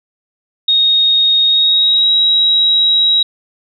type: tone with pitch glide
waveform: sine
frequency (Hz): 3729 to 3845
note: A#7 to B7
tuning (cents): 0 to -47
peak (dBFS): -8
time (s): 0.68-3.23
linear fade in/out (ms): 5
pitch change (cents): +53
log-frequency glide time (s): 1.46-2.1
effects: none